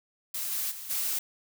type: noise with level steps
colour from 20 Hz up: blue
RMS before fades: -33 / -31 / -41 / -30 dBFS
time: 0.34-1.19 s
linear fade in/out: 5 ms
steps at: 0.51 / 0.7 / 0.89 s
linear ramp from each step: 20 ms
effects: none